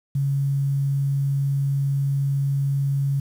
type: tone with quantisation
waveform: sine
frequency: 138.9 Hz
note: C#3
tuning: 4 cents sharp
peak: -19 dBFS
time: 0.15-3.2 s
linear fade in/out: 5 ms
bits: 8
effects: none